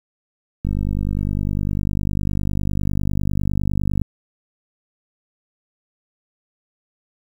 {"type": "click train", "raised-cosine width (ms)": 5, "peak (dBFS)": -10, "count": 169, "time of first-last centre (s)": [0.65, 4.017], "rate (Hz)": 49.9, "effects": ["8-bit"]}